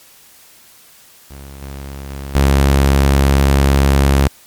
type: tone with level steps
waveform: sawtooth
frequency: 68.9 Hz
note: C#2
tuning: 10 cents flat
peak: -28 / -23 / -21 / -5 dBFS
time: 1.3-4.28 s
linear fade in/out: 10 ms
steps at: 1.62 / 2.1 / 2.35 s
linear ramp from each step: 5 ms
effects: white hiss -45 dBFS RMS until 4.46 s + MP3 96 kbps